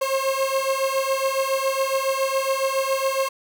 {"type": "beating tone pair", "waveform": "30% pulse", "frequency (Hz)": [533, 540.2], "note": ["C5", "C#5"], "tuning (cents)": [32, -45], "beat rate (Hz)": 7.2, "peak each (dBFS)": -21, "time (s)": [0.01, 3.29], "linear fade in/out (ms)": 10, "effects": []}